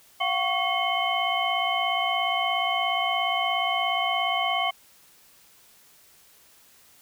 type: tone cluster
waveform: sine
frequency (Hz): 697 / 754 / 1116 / 2161 / 3061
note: F5 / F#5 / C#6 / C#7 / G7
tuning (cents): -4 / +32 / +11 / -45 / -42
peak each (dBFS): -29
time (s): 0.2-4.71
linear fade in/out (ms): 10
effects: white hiss -56 dBFS RMS until 7.01 s